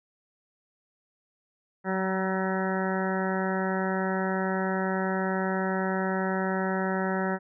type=harmonic tone with a mistuned harmonic; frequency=189.6 Hz; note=F#3; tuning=43 cents sharp; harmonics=1 / 2 / 3 / 4 / 5 / 7 / 8 / 9 / 10; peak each=-29 / -32 / -34 / -35 / -36 / -37 / -38 / -39 / -39 dBFS; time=1.84-7.39 s; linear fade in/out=50 ms; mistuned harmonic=1; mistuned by=-18 cents; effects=none